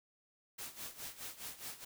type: noise with tremolo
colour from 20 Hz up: white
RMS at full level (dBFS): -44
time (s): 0.58-1.85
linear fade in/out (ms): 10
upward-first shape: sine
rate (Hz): 4.8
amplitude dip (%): 80
effects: none